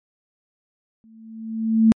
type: tone with exponential growth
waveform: sine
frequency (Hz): 222.9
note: A3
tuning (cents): +23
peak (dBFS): -8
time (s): 1.04-1.92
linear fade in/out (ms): 0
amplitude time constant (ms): 190
effects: MP3 48 kbps